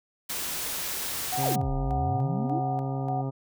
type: noise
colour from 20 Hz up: white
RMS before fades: -32 dBFS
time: 0.29-1.56 s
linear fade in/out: 10 ms
type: tone with tremolo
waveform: sine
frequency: 740 Hz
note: F#5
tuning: in tune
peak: -28 dBFS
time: 1.32-3.22 s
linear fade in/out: 10 ms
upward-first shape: square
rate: 1.7 Hz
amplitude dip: 65%
type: harmonic tone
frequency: 134.6 Hz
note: C3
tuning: 49 cents sharp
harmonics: 1 / 2 / 3 / 4 / 5 / 6 / 7 / 9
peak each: -29 / -35 / -39 / -41 / -43 / -45 / -46 / -48 dBFS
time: 1.37-3.31 s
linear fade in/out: 20 ms
type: exponential two-way sweep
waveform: sine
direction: down then up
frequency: 1046.5 to 33.99 to 360.7 Hz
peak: -28 dBFS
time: 1.42-2.6 s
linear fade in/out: 20 ms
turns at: 1.72 s
effects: none